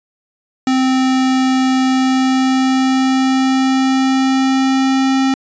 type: tone with pitch glide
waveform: square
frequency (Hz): 260.5 to 266.3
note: C4 to C4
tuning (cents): -7 to +31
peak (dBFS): -12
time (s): 0.67-5.34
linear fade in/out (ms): 2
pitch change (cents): +38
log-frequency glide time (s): 1.85-5.19
effects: resampled to 16000 Hz